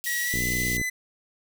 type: high-pass noise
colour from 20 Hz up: white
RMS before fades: -33 dBFS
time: 0.04-0.77 s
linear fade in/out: 0 ms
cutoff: 2700 Hz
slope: 48 dB/octave
type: tone with pitch glide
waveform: 45% pulse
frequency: 1919 to 2011 Hz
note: A#6 to B6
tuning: +50 to +31 cents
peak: -26 dBFS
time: 0.06-0.9 s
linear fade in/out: 10 ms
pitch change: +81 cents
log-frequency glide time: 0.22-0.42 s
type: click train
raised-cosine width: 3 ms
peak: -19 dBFS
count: 30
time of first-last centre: 0.34-0.815 s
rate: 61.1 Hz
effects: none